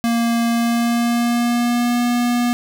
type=tone with pitch glide; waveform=square; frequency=233.1 to 241.5 Hz; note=A#3 to B3; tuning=0 to -39 cents; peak=-16 dBFS; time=0.04-2.53 s; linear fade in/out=0 ms; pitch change=+61 cents; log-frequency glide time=0.5-2.02 s; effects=none